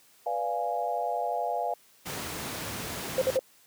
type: chord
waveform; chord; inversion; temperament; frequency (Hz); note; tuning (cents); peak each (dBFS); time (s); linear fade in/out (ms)
sine; B diminished seventh; none; equal; 493.9 / 587.3 / 698.5 / 830.6; B4 / D5 / F5 / Ab5; 0 / 0 / 0 / 0; -35 / -35 / -30 / -33; 0.26-1.74; 5
type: noise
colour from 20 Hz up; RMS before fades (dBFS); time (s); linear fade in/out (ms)
pink; -35; 2.05-3.38; 20
type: tone bursts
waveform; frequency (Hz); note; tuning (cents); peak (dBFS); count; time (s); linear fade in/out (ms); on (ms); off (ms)
sine; 523.3; C5; 0; -21; 3; 3.18-3.392; 2; 36; 52
effects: white hiss -60 dBFS RMS until 3.66 s + high-pass 100 Hz 12 dB/octave